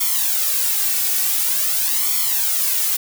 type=noise with flanger; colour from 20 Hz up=blue; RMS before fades=-19 dBFS; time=0-2.97 s; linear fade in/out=10 ms; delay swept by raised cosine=0.9 to 2.7 ms; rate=0.47 Hz; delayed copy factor=+1; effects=none